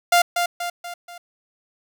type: tone with echo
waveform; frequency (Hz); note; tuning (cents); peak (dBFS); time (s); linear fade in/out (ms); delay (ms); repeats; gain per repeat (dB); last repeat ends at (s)
sawtooth; 698.5; F5; 0; -9; 0.12-0.22; 5; 240; 4; -6; 1.18
effects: none